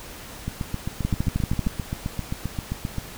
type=two click trains; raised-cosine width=5 ms; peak=-14 / -10 dBFS; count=20 / 9; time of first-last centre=0.48-2.983 / 1.05-1.67 s; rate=7.59 / 12.9 Hz; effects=pink hiss -40 dBFS RMS until 3.17 s